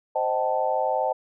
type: chord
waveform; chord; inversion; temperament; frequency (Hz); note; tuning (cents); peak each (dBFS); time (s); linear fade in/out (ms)
sine; A half-diminished seventh; first; equal with one note detuned; 523.3 / 622.3 / 767.4 / 880; C5 / Eb5 / G5 / A5; 0 / 0 / -37 / 0; -27; 0.15-1.13; 10
effects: none

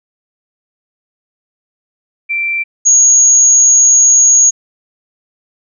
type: tone pair in turn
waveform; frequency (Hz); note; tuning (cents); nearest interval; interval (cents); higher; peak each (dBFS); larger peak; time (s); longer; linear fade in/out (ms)
sine; 2349 / 6644; D7 / G#8; 0 / 0; octave + tritone; 1800; second; -13 / -4; second; 2.29-2.64 / 2.85-4.51; second; 20
effects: none

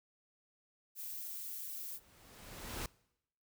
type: noise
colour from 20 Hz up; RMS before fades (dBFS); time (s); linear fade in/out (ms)
violet; -44; 0.95-2; 50
type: noise with exponential growth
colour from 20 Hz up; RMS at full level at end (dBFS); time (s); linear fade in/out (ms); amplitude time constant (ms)
pink; -40; 1.61-2.86; 2; 270
effects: noise-tail reverb RT60 0.8 s tail -23 dB re dry

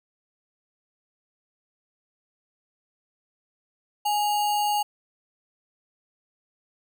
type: tone with sample-and-hold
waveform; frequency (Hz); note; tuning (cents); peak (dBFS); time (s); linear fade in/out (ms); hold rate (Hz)
sine; 830.6; G#5; 0; -21; 4.05-4.83; 10; 3675
effects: none

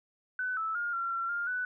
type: tone with pitch steps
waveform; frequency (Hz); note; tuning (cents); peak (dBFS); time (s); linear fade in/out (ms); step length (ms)
sine; 1504 / 1312 / 1418 / 1369 / 1361 / 1405 / 1491; F#6 / E6 / F6 / F6 / F6 / F6 / F#6; +28 / -9 / +26 / -35 / -45 / +10 / +13; -30; 0.39-1.65; 2; 180
effects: none

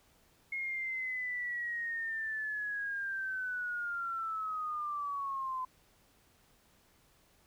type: linear sweep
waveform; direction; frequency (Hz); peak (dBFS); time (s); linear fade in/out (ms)
sine; down; 2160 to 1018; -34; 0.52-5.65; 5
effects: pink hiss -67 dBFS RMS until 7.46 s

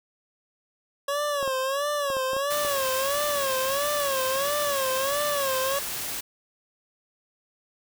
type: tone with vibrato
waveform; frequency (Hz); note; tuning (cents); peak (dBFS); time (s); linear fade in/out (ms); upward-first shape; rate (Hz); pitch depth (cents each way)
25% pulse; 554.4; C#5; 0; -21; 1.08-5.79; 5; sine; 1.5; 110
type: clicks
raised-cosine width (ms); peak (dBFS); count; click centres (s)
1; -22; 7; 1.428 / 1.477 / 2.102 / 2.168 / 2.333 / 2.366 / 2.649
type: noise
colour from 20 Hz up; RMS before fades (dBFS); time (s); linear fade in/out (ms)
white; -32; 2.5-6.21; 10
effects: none

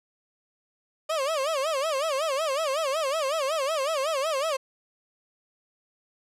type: tone with vibrato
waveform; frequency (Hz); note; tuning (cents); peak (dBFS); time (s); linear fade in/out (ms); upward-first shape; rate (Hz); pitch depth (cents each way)
30% pulse; 587.3; D5; 0; -22; 1.09-4.57; 10; sine; 5.4; 190
effects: low-pass 10000 Hz 12 dB/octave

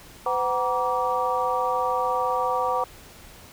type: tone cluster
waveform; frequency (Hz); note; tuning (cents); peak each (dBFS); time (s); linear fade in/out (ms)
sine; 507 / 750 / 947 / 1161; B4 / F#5 / A#5 / D6; +45 / +23 / +27 / -20; -27; 0.26-2.84; 2
effects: pink hiss -47 dBFS RMS until 3.52 s

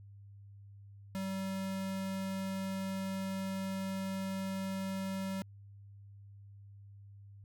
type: tone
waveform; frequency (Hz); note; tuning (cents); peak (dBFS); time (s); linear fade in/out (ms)
square; 192; G3; -36; -36; 1.15-5.42; 0
effects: added 100 Hz sine -51 dBFS peak until 7.44 s

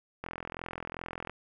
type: click train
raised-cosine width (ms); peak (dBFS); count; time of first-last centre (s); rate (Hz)
0.5; -22; 46; 0.24-1.296; 42.6
effects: none

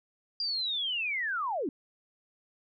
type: linear sweep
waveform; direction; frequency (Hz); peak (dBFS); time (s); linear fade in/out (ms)
sine; down; 4829 to 242; -29; 0.4-1.69; 2
effects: none

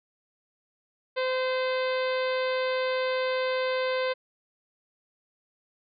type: harmonic tone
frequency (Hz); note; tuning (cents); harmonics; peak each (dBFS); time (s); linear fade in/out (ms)
515; C5; -28; 1 / 2 / 3 / 4 / 5 / 6 / 7 / 8 / 9; -26 / -34 / -36 / -37 / -40 / -44 / -42 / -44 / -46; 1.16-4.14; 20
effects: none

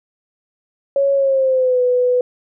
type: tone with pitch glide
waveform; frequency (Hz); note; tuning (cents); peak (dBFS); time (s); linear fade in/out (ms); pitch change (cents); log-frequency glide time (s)
sine; 554.4 to 496.8; C#5 to B4; 0 to +10; -12; 0.96-2.21; 2; -190; 1.14-1.82
effects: none

